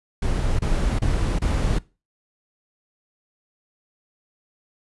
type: noise bursts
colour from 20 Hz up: brown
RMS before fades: -21 dBFS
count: 4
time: 0.22-1.787 s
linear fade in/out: 5 ms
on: 370 ms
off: 29 ms
effects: noise-tail reverb RT60 0.3 s tail -22 dB re dry + resampled to 24000 Hz